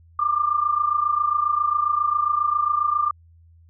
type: tone pair together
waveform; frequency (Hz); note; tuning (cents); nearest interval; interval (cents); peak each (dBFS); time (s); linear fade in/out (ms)
sine; 1172.6 / 1200; D6 / D6; -3 / +37; unison; 40; -23 / -20; 0.19-3.11; 5
effects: added 83 Hz sine -49 dBFS peak until 3.69 s